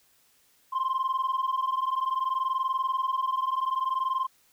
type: tone pair together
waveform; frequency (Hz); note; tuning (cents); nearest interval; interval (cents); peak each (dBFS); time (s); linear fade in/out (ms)
sine; 1041 / 1061.6; C6 / C6; -9 / +25; unison; 34; -26; 0.72-4.27; 20
effects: tanh soft clip ceiling -22 dBFS + white hiss -64 dBFS RMS until 4.52 s